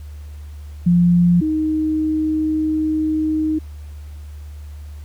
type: tone pair in turn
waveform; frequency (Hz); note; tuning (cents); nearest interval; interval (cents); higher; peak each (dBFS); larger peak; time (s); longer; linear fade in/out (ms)
sine; 174.61 / 311.1; F3 / D#4; 0 / 0; minor seventh; 1000; second; -10 / -16; first; 0.86-1.41 / 1.41-3.59; second; 10
effects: added 74 Hz sine -31 dBFS peak until 5.04 s + pink hiss -52 dBFS RMS until 5.04 s